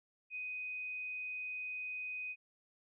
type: tone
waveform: sine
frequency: 2500 Hz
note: D#7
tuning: 8 cents sharp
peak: -39 dBFS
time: 0.3-2.36 s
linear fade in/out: 50 ms
effects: none